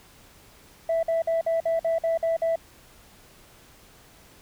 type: tone bursts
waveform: sine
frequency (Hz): 659.3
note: E5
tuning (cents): 0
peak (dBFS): -19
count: 9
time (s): 0.89-2.558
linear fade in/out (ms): 5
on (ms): 140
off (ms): 51
effects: tanh soft clip ceiling -19 dBFS + pink hiss -53 dBFS RMS until 4.41 s